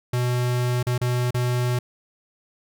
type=tone with dropouts; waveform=square; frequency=123.47 Hz; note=B2; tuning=in tune; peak=-21 dBFS; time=0.13-1.79 s; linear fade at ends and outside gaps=5 ms; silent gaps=0.829-0.867 / 0.98-1.013 / 1.308-1.344 s; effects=none

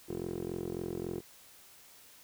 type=tone with band-pass filter; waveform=15% pulse; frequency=43.65 Hz; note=F1; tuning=in tune; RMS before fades=-38 dBFS; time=0.08-1.21 s; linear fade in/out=20 ms; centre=330 Hz; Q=5.9; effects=white hiss -57 dBFS RMS until 2.23 s

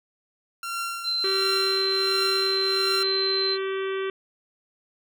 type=tone with tremolo; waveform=sawtooth; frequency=1372 Hz; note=F6; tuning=31 cents flat; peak=-23 dBFS; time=0.63-3.03 s; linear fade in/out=2 ms; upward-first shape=triangle; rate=1.4 Hz; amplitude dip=85%
type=tone; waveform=sine; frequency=4087 Hz; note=C8; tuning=41 cents flat; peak=-23 dBFS; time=1.03-3.58 s; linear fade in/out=50 ms
type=harmonic tone; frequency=385.4 Hz; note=G4; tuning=29 cents flat; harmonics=1 / 3 / 4 / 5 / 6 / 7 / 8 / 9; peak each=-26 / -36 / -38 / -40 / -42 / -43 / -44 / -45 dBFS; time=1.24-4.1 s; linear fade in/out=2 ms
effects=none

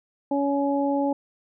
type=harmonic tone; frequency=280.9 Hz; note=C#4; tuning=23 cents sharp; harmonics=1 / 2 / 3; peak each=-23 / -26 / -28 dBFS; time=0.31-1.13 s; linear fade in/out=5 ms; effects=none

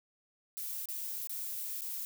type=noise with dropouts; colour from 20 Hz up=violet; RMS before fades=-39 dBFS; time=0.57-2.05 s; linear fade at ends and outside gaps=0 ms; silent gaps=0.856-0.887 / 1.272-1.295 / 1.809-1.818 s; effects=none

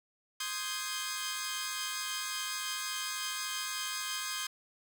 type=chord; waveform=10% pulse; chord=Ab major seventh; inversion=first; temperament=equal; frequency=1046.5 / 1244.5 / 1568 / 1661.2 Hz; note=C6 / Eb6 / G6 / Ab6; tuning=0 / 0 / 0 / 0 cents; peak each=-32 dBFS; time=0.4-4.47 s; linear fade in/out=5 ms; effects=none

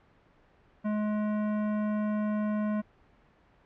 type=tone with hard clipping; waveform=sine; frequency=211.3 Hz; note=G#3; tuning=30 cents sharp; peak=-29 dBFS; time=0.84-2.82 s; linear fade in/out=20 ms; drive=16 dB; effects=pink hiss -62 dBFS RMS until 3.65 s + low-pass 2000 Hz 12 dB/octave

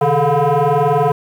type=tone with frequency modulation; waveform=sine; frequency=133.8 Hz; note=C3; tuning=39 cents sharp; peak=-9 dBFS; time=0.01-1.12 s; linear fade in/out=5 ms; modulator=288 Hz; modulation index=3; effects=tanh soft clip ceiling -9 dBFS + 7-bit

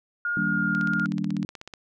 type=tone with pitch glide; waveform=sine; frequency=1423 to 1413.2 Hz; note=F6 to F6; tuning=+32 to +20 cents; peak=-24 dBFS; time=0.25-1.06 s; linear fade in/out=2 ms; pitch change=-12 cents; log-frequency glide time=0.51-0.61 s
type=chord; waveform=sine; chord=Eb major seventh; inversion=none; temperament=just; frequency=155.56 / 194.45 / 233.3 / 291.7 Hz; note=Eb3 / G3 / Bb3 / D4; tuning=0 / -14 / +2 / -12 cents; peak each=-32 / -27 / -32 / -32 dBFS; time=0.37-1.45 s; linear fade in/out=2 ms
type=click train; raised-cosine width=0.2 ms; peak=-22 dBFS; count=17; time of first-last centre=0.75-1.738 s; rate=16.2 Hz
effects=none

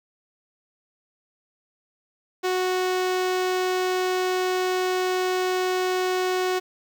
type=tone with notch filter; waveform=sawtooth; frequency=368.5 Hz; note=F#4; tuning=7 cents flat; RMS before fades=-24 dBFS; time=2.43-6.6 s; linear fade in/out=20 ms; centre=11000 Hz; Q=0.97; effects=9-bit

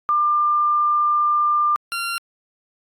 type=tone pair in turn; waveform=sine / 20% pulse; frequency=1195 / 1379.6 Hz; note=D6 / F6; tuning=+30 / -22 cents; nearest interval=major second; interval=248 cents; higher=second; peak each=-15 / -18 dBFS; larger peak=first; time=0.09-1.76 / 1.92-2.18 s; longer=first; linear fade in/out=0 ms; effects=AAC 48 kbps

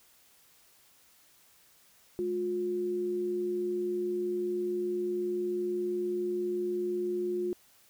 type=tone pair together; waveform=sine; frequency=209.9 / 357.4 Hz; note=G#3 / F4; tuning=+19 / +40 cents; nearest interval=major sixth; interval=921 cents; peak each=-40 / -29 dBFS; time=2.19-7.53 s; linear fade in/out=0 ms; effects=white hiss -62 dBFS RMS until 7.89 s

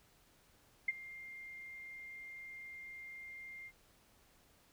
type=tone with ADSR envelope; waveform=sine; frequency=2108 Hz; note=C7; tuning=12 cents sharp; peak=-28 dBFS; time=0.88-3.72 s; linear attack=6 ms; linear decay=28 ms; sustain=-19 dB; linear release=55 ms; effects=pink hiss -68 dBFS RMS until 4.72 s

